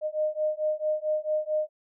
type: beating tone pair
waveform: sine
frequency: 612 / 616.5 Hz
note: D#5 / D#5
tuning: -29 / -16 cents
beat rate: 4.5 Hz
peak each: -28 dBFS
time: 0.01-1.69 s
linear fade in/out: 50 ms
effects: none